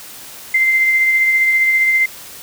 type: tone with tremolo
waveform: sine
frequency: 2083 Hz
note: C7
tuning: 8 cents flat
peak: -9 dBFS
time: 0.54-2.06 s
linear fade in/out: 5 ms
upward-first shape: triangle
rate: 15 Hz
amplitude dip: 35%
effects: white hiss -35 dBFS RMS until 2.42 s